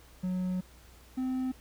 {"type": "tone pair in turn", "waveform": "triangle", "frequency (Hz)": [183.5, 258.1], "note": ["F#3", "C4"], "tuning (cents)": [-14, -23], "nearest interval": "tritone", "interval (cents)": 591, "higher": "second", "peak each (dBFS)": -27, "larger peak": "neither", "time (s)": [[0.23, 0.61], [1.17, 1.52]], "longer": "first", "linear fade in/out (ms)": 10, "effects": ["added 60 Hz sine -55 dBFS peak until 1.6 s", "pink hiss -58 dBFS RMS until 1.6 s"]}